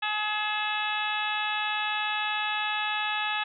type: harmonic tone with a mistuned harmonic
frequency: 423.1 Hz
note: G#4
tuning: 32 cents sharp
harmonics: 2 / 3 / 4 / 5 / 6 / 7 / 8 / 9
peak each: -32 / -35 / -33 / -40 / -32 / -41 / -36 / -40 dBFS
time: 0.02-3.44 s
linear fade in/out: 10 ms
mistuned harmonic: 6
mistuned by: +50 cents
effects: none